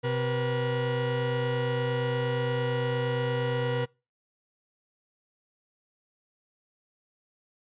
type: tone pair together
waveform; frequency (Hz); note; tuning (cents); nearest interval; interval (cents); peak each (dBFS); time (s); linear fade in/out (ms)
40% pulse; 127.74 / 482.3; C3 / B4; -41 / -41; octave + major seventh; 2300; -28; 0.03-3.86; 20
effects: noise-tail reverb RT60 0.3 s tail -26 dB re dry + resampled to 8000 Hz